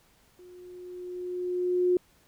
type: tone with level ramp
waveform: sine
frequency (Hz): 359.8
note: F#4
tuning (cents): -48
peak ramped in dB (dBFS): -48 to -19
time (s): 0.39-1.97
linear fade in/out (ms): 2
effects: pink hiss -63 dBFS RMS until 2.27 s